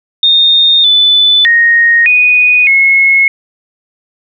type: tone with pitch steps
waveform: sine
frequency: 3667 / 3497 / 1865 / 2479 / 2176 Hz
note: A#7 / A7 / A#6 / D#7 / C#7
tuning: -29 / -11 / 0 / -7 / -33 cents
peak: -4 dBFS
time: 0.23-3.28 s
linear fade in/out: 2 ms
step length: 610 ms
effects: none